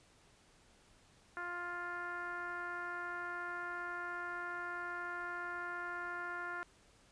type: tone with low-pass filter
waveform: 10% pulse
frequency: 350.8 Hz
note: F4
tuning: 8 cents sharp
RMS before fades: -42 dBFS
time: 1.37-6.63 s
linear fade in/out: 0 ms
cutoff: 1500 Hz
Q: 3.8
effects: pink hiss -66 dBFS RMS until 7.11 s + resampled to 22050 Hz